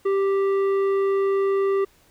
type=tone with tanh clipping; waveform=sine; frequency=392 Hz; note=G4; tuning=in tune; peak=-20 dBFS; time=0.05-1.85 s; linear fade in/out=10 ms; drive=10 dB; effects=pink hiss -58 dBFS RMS until 2.1 s